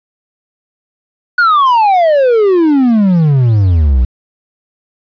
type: exponential sweep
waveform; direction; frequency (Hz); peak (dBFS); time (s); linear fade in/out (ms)
triangle; down; 1480 to 59; -4; 1.38-4.05; 5
effects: resampled to 11025 Hz + 7-bit